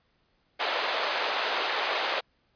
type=band-pass noise; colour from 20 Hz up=pink; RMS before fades=-29 dBFS; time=0.59-2.21 s; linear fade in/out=20 ms; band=500 to 4300 Hz; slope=24 dB/octave; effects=pink hiss -70 dBFS RMS until 2.55 s + resampled to 11025 Hz